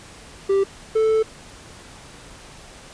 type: tone pair in turn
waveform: triangle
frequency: 392 / 440 Hz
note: G4 / A4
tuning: 0 / 0 cents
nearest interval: major second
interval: 200 cents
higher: second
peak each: -13 dBFS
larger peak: neither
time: 0.49-0.64 / 0.95-1.23 s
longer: second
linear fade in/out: 10 ms
effects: pink hiss -43 dBFS RMS until 2.93 s + resampled to 22050 Hz